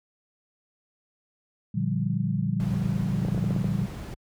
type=chord; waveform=sine; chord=G minor seventh; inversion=first; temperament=equal; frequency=116.54 / 146.83 / 174.61 / 196 Hz; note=Bb2 / D3 / F3 / G3; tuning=0 / 0 / 0 / 0 cents; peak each=-29 dBFS; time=1.74-3.86 s; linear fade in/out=10 ms
type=noise; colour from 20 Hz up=brown; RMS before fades=-33 dBFS; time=2.6-4.14 s; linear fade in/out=0 ms
type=clicks; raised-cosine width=2 ms; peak=-19 dBFS; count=8; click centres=3.25 / 3.285 / 3.347 / 3.378 / 3.442 / 3.507 / 3.563 / 3.644 s
effects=high-pass 60 Hz 12 dB/octave